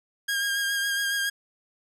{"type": "tone with vibrato", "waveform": "sawtooth", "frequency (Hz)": 1620, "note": "G#6", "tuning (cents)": -43, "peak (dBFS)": -21, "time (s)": [0.28, 1.3], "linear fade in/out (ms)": 10, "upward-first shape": "sine", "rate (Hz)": 7.2, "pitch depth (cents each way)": 21, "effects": ["resampled to 32000 Hz"]}